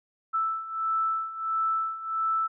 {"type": "beating tone pair", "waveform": "sine", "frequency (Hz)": [1318.5, 1320], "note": ["E6", "E6"], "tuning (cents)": [0, 2], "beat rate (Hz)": 1.5, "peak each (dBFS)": [-31, -27], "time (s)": [0.33, 2.48], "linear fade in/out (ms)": 20, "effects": []}